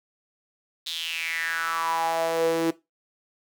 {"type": "tone with high-pass filter sweep", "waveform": "sawtooth", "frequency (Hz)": 164.81, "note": "E3", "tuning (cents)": 0, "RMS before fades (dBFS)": -26, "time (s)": [0.86, 2.71], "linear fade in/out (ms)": 10, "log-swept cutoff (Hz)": [3800, 350], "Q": 6.1, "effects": ["noise-tail reverb RT60 0.2 s tail -17 dB re dry"]}